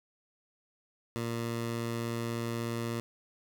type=tone; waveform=15% pulse; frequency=116.54 Hz; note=A#2; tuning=in tune; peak=-26 dBFS; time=1.16-3 s; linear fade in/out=0 ms; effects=none